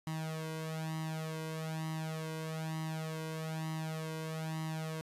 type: tone with flanger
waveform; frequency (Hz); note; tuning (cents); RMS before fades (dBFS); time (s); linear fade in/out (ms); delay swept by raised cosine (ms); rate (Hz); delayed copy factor
sawtooth; 158.8; D#3; +36; -39; 0.07-5.01; 0; 1 to 2; 1.1; +0.8
effects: resampled to 32000 Hz